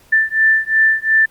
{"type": "beating tone pair", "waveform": "sine", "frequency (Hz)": [1769, 1771.8], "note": ["A6", "A6"], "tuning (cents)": [9, 12], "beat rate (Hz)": 2.8, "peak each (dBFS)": -14, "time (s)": [0.12, 1.26], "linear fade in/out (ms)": 10, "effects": ["pink hiss -50 dBFS RMS until 1.3 s", "Opus 48 kbps"]}